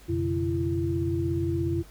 sine tone cluster, 89.1 / 123 / 140 / 336.9 Hz, F2 / B2 / C#3 / E4, +35 / -7 / +18 / +38 cents, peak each -29 / -34 / -33 / -27 dBFS, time 0.08-1.83 s, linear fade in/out 20 ms, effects added 50 Hz sine -49 dBFS peak until 1.9 s + pink hiss -54 dBFS RMS until 1.9 s

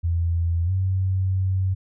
sine tone with pitch glide, 84.6 to 94.41 Hz, E2 to F#2, +45 to +35 cents, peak -19 dBFS, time 0.03-1.75 s, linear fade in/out 20 ms, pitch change +190 cents, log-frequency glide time 0.65-0.71 s, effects none

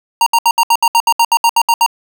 square tone bursts, 928 Hz, A#5, 8 cents flat, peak -8 dBFS, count 14, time 0.21-1.863 s, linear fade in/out 2 ms, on 54 ms, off 69 ms, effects none

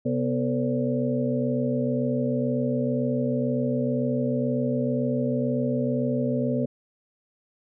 sine tone cluster, 132.4 / 245.4 / 445 / 512 / 574 Hz, C3 / B3 / A4 / C5 / D5, +21 / -11 / +20 / -38 / -40 cents, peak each -29 / -25 / -31 / -32 / -31 dBFS, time 0.05-6.66 s, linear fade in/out 10 ms, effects none

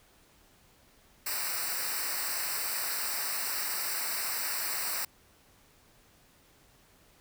white noise with comb filter, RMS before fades -33 dBFS, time 1.26-5.05 s, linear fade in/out 5 ms, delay 0.3 ms, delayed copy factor -0.95, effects pink hiss -62 dBFS RMS until 7.2 s

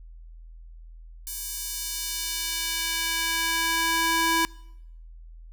square tone with high-pass filter sweep, 329.6 Hz, E4, in tune, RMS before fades -27 dBFS, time 1.27-4.45 s, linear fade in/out 0 ms, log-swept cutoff 8600 to 740 Hz, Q 0.77, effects noise-tail reverb RT60 0.8 s tail -24 dB re dry + added 41 Hz sine -42 dBFS peak until 5.52 s

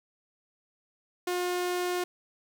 sawtooth tone, 357.8 Hz, F4, 42 cents sharp, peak -24 dBFS, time 1.27-2.04 s, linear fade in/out 5 ms, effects 10-bit

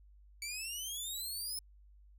15% pulse exponential sweep, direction up, 2271 to 5274 Hz, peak -32 dBFS, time 0.42-1.59 s, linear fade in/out 2 ms, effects added 50 Hz sine -57 dBFS peak until 2.18 s

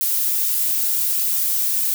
violet noise with flanger, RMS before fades -20 dBFS, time 0.01-1.94 s, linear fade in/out 0 ms, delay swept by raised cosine 1.6 to 6.8 ms, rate 2.2 Hz, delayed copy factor +1, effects none

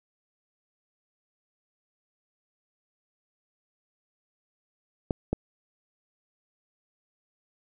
clicks, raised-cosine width 2 ms, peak -12 dBFS, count 2, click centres 5.108 / 5.33 s, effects none

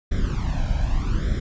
brown noise with flanger, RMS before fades -22 dBFS, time 0.11-1.4 s, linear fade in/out 10 ms, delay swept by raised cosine 0.54 to 1.3 ms, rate 0.83 Hz, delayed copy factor +0.85, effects resampled to 16000 Hz

